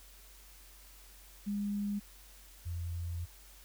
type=tone pair in turn; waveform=sine; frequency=203.9 / 85.73 Hz; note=G#3 / F2; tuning=-32 / -32 cents; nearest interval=octave + minor third; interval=1500 cents; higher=first; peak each=-32 / -35 dBFS; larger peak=first; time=1.46-2 / 2.65-3.26 s; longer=second; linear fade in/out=20 ms; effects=added 47 Hz sine -56 dBFS peak until 3.64 s + white hiss -58 dBFS RMS until 3.64 s